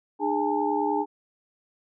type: tone cluster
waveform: sine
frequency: 302.3 / 412.1 / 823 / 893 Hz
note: D#4 / G#4 / G#5 / A5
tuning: -50 / -13 / -16 / +25 cents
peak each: -28 dBFS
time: 0.19-1.06 s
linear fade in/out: 50 ms
effects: none